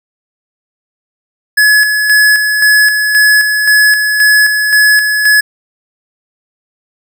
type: tone with tremolo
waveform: square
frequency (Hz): 1700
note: G#6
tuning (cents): +40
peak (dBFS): -5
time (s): 1.57-5.41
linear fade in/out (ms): 10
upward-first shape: square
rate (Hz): 1.9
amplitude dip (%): 45
effects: none